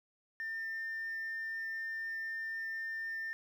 sine tone, 1801 Hz, A6, 40 cents sharp, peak -35 dBFS, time 0.4-3.33 s, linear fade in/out 0 ms, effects tanh soft clip ceiling -34 dBFS + 11-bit

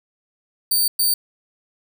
10% pulse tone bursts at uneven times, 4595 Hz, D8, 39 cents flat, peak -9 dBFS, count 2, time 0.71-0.88 / 0.99-1.14 s, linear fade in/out 5 ms, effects none

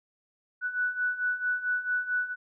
sine beating tone pair, 1480 / 1484.5 Hz, F#6 / F#6, 0 / +5 cents, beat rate 4.5 Hz, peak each -32 / -28 dBFS, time 0.61-2.36 s, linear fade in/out 50 ms, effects none

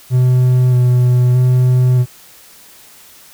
triangle tone with vibrato, 125.3 Hz, B2, 25 cents sharp, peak -6 dBFS, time 0.1-2.06 s, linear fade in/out 50 ms, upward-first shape square, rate 0.8 Hz, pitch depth 15 cents each way, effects white hiss -42 dBFS RMS until 3.33 s

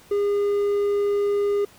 triangle tone, 406.9 Hz, G#4, 35 cents flat, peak -17 dBFS, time 0.11-1.65 s, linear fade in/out 5 ms, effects pink hiss -51 dBFS RMS until 1.78 s

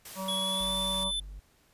white noise, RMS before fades -44 dBFS, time 0.05-1.04 s, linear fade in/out 5 ms
harmonic tone, 190.6 Hz, G3, 48 cents flat, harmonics 1 / 3 / 5 / 6, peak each -37 / -38 / -39 / -42 dBFS, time 0.15-1.12 s, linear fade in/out 50 ms
square tone with pitch glide, 3372 to 3519 Hz, G#7 to A7, +26 to 0 cents, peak -30 dBFS, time 0.28-1.2 s, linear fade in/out 5 ms, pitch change +74 cents, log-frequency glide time 0.4-0.73 s
triangle tone, 49 Hz, G1, in tune, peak -38 dBFS, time 0.6-1.4 s, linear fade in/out 10 ms
effects pink hiss -65 dBFS RMS until 1.73 s + resampled to 32000 Hz

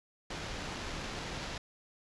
pink noise with sample-and-hold, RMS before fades -40 dBFS, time 0.3-1.58 s, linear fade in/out 5 ms, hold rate 8820 Hz, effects resampled to 22050 Hz

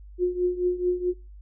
sine tone with tremolo, 358.8 Hz, F4, 47 cents sharp, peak -18 dBFS, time 0.18-1.14 s, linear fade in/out 50 ms, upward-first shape triangle, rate 4.6 Hz, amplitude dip 85%, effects noise-tail reverb RT60 0.3 s tail -23 dB re dry + added 50 Hz sine -42 dBFS peak until 1.41 s

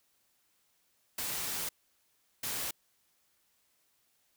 white noise bursts at uneven times, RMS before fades -36 dBFS, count 2, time 1.18-1.69 / 2.43-2.71 s, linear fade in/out 5 ms, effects white hiss -73 dBFS RMS until 4.36 s

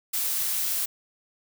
blue noise, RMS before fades -27 dBFS, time 0.13-0.86 s, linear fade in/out 10 ms, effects none

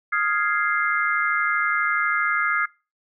sine chord, F minor seventh, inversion third, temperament equal, 1244.5 / 1396.9 / 1661.2 / 2093 Hz, Eb6 / F6 / Ab6 / C7, 0 / 0 / 0 / 0 cents, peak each -25 dBFS, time 0.12-2.66 s, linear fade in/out 10 ms, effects noise-tail reverb RT60 0.3 s tail -23 dB re dry

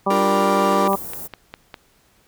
harmonic tone, 196 Hz, G3, in tune, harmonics 1 / 2 / 3 / 4 / 5 / 6, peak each -23 / -23 / -23 / -23 / -23 / -23 dBFS, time 0.06-0.96 s, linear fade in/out 10 ms
45% pulse chord, G minor seventh, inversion second, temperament equal, 293.7 / 349.2 / 392 / 466.2 Hz, D4 / F4 / G4 / Bb4, 0 / 0 / 0 / 0 cents, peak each -27 / -27 / -26 / -25 dBFS, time 0.1-0.88 s, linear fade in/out 5 ms
click train, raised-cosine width 0.3 ms, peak -17 dBFS, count 6, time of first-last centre 0.73-1.742 s, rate 4.94 Hz
white band-stop noise, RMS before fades -32 dBFS, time 0.87-1.28 s, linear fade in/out 20 ms, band 730 to 13000 Hz, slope 12 dB/octave
effects pink hiss -58 dBFS RMS until 2.27 s

